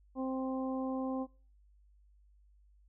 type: harmonic tone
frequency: 262 Hz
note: C4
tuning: 2 cents sharp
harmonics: 1 / 2 / 3 / 4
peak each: -34 / -40 / -44 / -46 dBFS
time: 0.15-1.27 s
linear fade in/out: 50 ms
effects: noise-tail reverb RT60 0.4 s tail -24 dB re dry + added 50 Hz sine -61 dBFS peak until 2.88 s